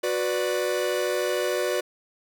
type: chord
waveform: 45% pulse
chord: B minor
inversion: second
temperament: equal with one note detuned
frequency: 366.8 / 493.9 / 587.3 Hz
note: F#4 / B4 / D5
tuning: -15 / 0 / 0 cents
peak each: -28 dBFS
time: 0.03-1.81 s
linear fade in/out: 10 ms
effects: none